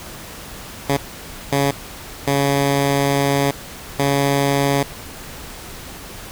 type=tone bursts at uneven times; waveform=10% pulse; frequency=140 Hz; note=C#3; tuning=18 cents sharp; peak=-7 dBFS; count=4; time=0.89-0.97 / 1.52-1.71 / 2.27-3.51 / 3.99-4.83 s; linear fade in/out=5 ms; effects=pink hiss -35 dBFS RMS until 6.31 s